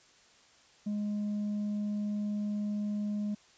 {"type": "tone with tanh clipping", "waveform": "triangle", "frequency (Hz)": 207.7, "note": "G#3", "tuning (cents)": 0, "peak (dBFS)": -31, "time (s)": [0.86, 3.35], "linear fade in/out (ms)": 10, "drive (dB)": 7, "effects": ["white hiss -61 dBFS RMS until 3.57 s", "resampled to 16000 Hz"]}